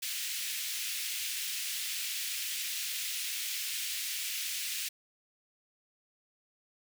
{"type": "high-pass noise", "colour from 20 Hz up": "pink", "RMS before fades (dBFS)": -36, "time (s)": [0.02, 4.89], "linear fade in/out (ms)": 10, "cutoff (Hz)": 2300, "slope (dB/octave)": 24, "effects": []}